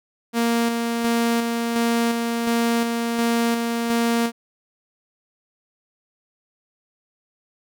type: tone with tremolo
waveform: sawtooth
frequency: 233.1 Hz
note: A#3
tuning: in tune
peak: -14 dBFS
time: 0.33-4.32 s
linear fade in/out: 50 ms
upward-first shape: square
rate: 1.4 Hz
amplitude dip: 35%
effects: none